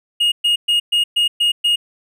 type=tone bursts; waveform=triangle; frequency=2862 Hz; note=F7; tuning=42 cents sharp; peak=-11 dBFS; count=7; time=0.2-1.76 s; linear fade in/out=10 ms; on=120 ms; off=120 ms; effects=none